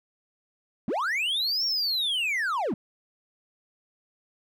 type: linear two-way sweep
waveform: triangle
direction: up then down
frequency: 165.6 to 5588 to 165.6 Hz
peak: -23 dBFS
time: 0.88-2.74 s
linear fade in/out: 2 ms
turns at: 1.65 s
effects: none